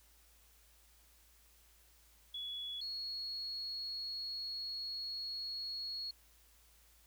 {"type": "tone pair in turn", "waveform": "sine", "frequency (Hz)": [3386, 4328], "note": ["G#7", "C#8"], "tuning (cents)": [33, -42], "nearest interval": "major third", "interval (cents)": 425, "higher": "second", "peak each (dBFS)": [-40, -39], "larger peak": "second", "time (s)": [[2.34, 2.81], [2.81, 6.11]], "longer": "second", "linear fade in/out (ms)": 5, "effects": ["added 56 Hz sine -67 dBFS peak until 7.06 s", "white hiss -67 dBFS RMS until 7.06 s"]}